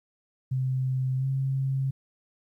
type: tone with pitch glide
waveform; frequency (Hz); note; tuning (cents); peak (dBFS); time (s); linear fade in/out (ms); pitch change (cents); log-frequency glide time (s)
sine; 130.2 to 134.4; C3 to C3; -8 to +47; -24; 0.51-1.91; 10; +55; 1.17-1.26
effects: 11-bit